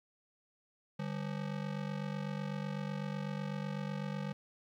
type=ring-modulated tone; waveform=square; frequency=172.5 Hz; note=F3; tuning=21 cents flat; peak=-34 dBFS; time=0.99-4.33 s; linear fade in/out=5 ms; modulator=24 Hz; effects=low-pass 4000 Hz 12 dB/octave + 12-bit